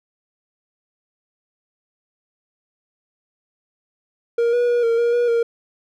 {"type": "tone with pitch steps", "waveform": "triangle", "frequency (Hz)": [468.9, 483.7, 480.3, 461.4, 472.4, 480.7, 466], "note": ["A#4", "B4", "B4", "A#4", "A#4", "B4", "A#4"], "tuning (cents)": [10, -36, -48, -18, 23, -47, -1], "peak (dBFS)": -13, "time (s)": [4.38, 5.43], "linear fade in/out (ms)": 5, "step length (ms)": 150, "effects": []}